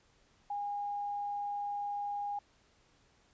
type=tone; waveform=sine; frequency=816 Hz; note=G#5; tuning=31 cents flat; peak=-34 dBFS; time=0.5-2.39 s; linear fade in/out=5 ms; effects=pink hiss -68 dBFS RMS until 3.33 s + resampled to 16000 Hz